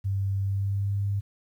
sine tone with pitch glide, 98 to 100.23 Hz, G2 to G2, 0 to +39 cents, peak -24 dBFS, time 0.04-1.21 s, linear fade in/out 20 ms, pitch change +39 cents, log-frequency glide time 0.47-0.92 s, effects 10-bit

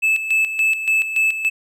triangle tone with tremolo, 2617 Hz, E7, 13 cents flat, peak -12 dBFS, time 0.02-1.5 s, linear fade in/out 20 ms, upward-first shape square, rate 3.5 Hz, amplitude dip 65%, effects none

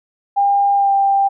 sine tone with pitch glide, 802 to 790.5 Hz, G5 to G5, +39 to +14 cents, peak -11 dBFS, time 0.36-1.29 s, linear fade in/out 20 ms, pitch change -25 cents, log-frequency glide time 0.75-0.92 s, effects none

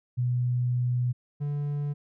sine / triangle tone pair in turn, 123.47 / 145.06 Hz, B2 / D3, 0 / -21 cents, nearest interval minor third, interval 279 cents, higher second, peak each -23 / -25 dBFS, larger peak first, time 0.17-1.13 / 1.4-1.94 s, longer first, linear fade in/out 20 ms, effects none

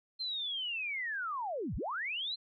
sine linear two-way sweep, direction down then up, 4186 to 32.7 to 4186 Hz, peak -34 dBFS, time 0.19-2.36 s, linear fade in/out 20 ms, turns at 1.76 s, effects none

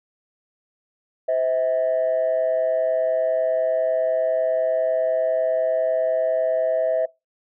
sine tone pair together, 516 / 646 Hz, C5 / E5, -24 / -35 cents, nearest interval major third, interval 389 cents, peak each -23 / -18 dBFS, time 1.28-7.06 s, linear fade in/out 10 ms, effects noise-tail reverb RT60 0.2 s tail -20 dB re dry + tanh soft clip ceiling -14 dBFS

